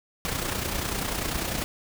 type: noise with amplitude modulation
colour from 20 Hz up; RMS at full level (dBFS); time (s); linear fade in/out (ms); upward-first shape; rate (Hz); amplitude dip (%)
pink; -27; 0.25-1.64; 0; sine; 30.1; 55
effects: none